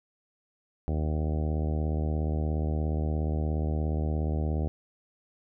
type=harmonic tone; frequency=77 Hz; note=D#2; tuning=17 cents flat; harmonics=1 / 2 / 3 / 4 / 5 / 6 / 7 / 8 / 9 / 10; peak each=-27 / -33 / -37 / -39 / -41 / -43 / -44 / -45 / -46 / -47 dBFS; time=0.88-4.68 s; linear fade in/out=0 ms; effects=none